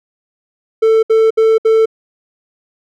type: tone bursts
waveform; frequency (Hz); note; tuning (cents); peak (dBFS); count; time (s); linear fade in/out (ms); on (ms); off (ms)
triangle; 444.4; A4; +17; -5; 4; 0.82-1.858; 10; 210; 66
effects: none